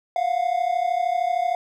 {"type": "tone pair together", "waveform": "triangle", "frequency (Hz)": [692, 725.1], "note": ["F5", "F#5"], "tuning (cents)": [-16, -35], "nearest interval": "minor second", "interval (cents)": 81, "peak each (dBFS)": -21, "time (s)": [0.16, 1.55], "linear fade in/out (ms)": 2, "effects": []}